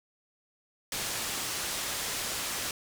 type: low-pass noise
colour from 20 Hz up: white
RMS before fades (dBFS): -34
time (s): 0.92-2.71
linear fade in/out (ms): 2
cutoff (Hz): 9000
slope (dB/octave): 12
effects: none